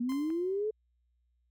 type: linear sweep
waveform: sine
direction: up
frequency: 232.9 to 440 Hz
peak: -29 dBFS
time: 0-0.71 s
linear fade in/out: 10 ms
type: tone with exponential decay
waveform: sawtooth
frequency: 1041 Hz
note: C6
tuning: 9 cents flat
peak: -38 dBFS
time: 0.09-0.69 s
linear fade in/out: 5 ms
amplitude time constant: 130 ms
type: clicks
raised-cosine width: 0.5 ms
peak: -36 dBFS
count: 2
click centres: 0.121 / 0.303 s
effects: added 60 Hz sine -70 dBFS peak until 1.5 s